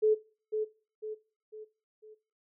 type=tone with echo; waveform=sine; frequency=431.3 Hz; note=A4; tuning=35 cents flat; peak=-21 dBFS; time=0.02-0.15 s; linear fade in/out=20 ms; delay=500 ms; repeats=4; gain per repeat=-7 dB; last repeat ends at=2.15 s; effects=noise-tail reverb RT60 0.4 s tail -19 dB re dry